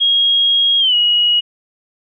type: tone with pitch glide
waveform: sine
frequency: 3276 to 2902 Hz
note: G#7 to F#7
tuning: -24 to -34 cents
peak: -10 dBFS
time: 0-1.41 s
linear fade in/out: 20 ms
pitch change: -210 cents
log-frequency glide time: 0.79-0.95 s
effects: none